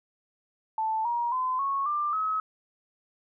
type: tone with pitch steps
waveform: sine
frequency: 880 / 948.6 / 1022.6 / 1102.3 / 1188.3 / 1281 Hz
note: A5 / A#5 / C6 / C#6 / D6 / E6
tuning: 0 / +30 / -40 / -10 / +20 / -50 cents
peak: -25 dBFS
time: 0.78-2.4 s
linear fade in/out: 2 ms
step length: 270 ms
effects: none